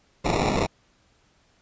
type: noise with sample-and-hold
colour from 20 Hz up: violet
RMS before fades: -23 dBFS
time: 0.24-0.67 s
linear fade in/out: 20 ms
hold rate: 1575 Hz
effects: pink hiss -63 dBFS RMS until 1.61 s + resampled to 16000 Hz

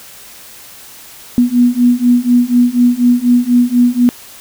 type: beating tone pair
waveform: sine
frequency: 241.6 / 245.7 Hz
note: B3 / B3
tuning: -38 / -9 cents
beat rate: 4.1 Hz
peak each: -11 / -10 dBFS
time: 1.38-4.09 s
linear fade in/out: 0 ms
effects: white hiss -36 dBFS RMS until 4.4 s

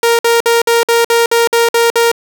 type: tone bursts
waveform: sawtooth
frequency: 466.2 Hz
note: A#4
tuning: in tune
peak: -4 dBFS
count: 10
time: 0.03-2.116 s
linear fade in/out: 2 ms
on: 160 ms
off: 54 ms
effects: none

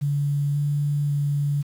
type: tone with pitch steps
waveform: sine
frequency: 143.5 / 145.2 / 144 Hz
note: D3 / D3 / D3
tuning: -40 / -19 / -34 cents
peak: -20 dBFS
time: 0.01-1.63 s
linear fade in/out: 20 ms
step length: 540 ms
effects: 8-bit

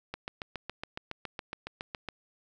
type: click train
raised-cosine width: 0.3 ms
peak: -20 dBFS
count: 15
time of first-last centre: 0.14-2.087 s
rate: 7.19 Hz
effects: none

